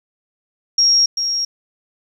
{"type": "tone with echo", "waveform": "sine", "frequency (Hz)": 5588, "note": "F8", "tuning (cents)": 0, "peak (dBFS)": -10, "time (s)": [0.78, 1.06], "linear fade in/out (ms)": 5, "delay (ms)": 390, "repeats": 1, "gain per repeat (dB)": -7, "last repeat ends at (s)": 1.45, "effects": ["8-bit"]}